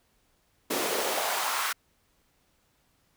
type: noise with high-pass filter sweep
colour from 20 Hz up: pink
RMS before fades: -29 dBFS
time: 0.7-1.73 s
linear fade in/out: 10 ms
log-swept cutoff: 320 to 1300 Hz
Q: 2.2
effects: pink hiss -69 dBFS RMS until 3.16 s